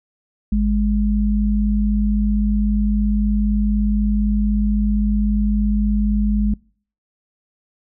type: tone pair together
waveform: sine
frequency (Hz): 51.92 / 207.7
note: G#1 / G#3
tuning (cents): 0 / 0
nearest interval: 2 octaves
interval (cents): 2400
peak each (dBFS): -17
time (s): 0.52-6.54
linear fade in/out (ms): 5
effects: noise-tail reverb RT60 0.5 s tail -26 dB re dry